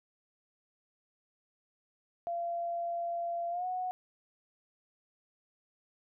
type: tone with pitch glide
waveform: sine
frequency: 686 to 735.2 Hz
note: F5 to F#5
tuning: -31 to -11 cents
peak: -32 dBFS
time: 2.27-3.91 s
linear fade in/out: 0 ms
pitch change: +120 cents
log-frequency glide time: 3.5-3.66 s
effects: none